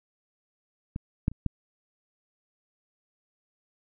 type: clicks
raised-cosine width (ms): 5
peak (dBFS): -20 / -11 / -30 / -14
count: 4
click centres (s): 0.961 / 1.281 / 1.316 / 1.463
effects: none